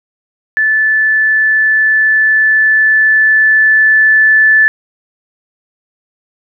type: tone with level ramp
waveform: sine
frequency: 1746 Hz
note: A6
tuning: 14 cents flat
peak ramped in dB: -8 to -4 dBFS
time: 0.57-4.68 s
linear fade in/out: 0 ms
effects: none